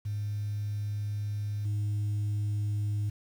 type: tone with level steps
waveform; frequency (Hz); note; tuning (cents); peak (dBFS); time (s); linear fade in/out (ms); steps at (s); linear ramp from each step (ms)
sine; 103.83; G#2; 0; -29 / -25; 0.05-3.1; 10; 1.65; 5
effects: tanh soft clip ceiling -26 dBFS + 9-bit